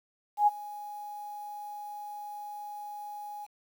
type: tone with ADSR envelope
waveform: sine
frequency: 830.6 Hz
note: G#5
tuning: in tune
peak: -17 dBFS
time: 0.37-3.47 s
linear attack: 100 ms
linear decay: 26 ms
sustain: -21 dB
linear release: 33 ms
effects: 9-bit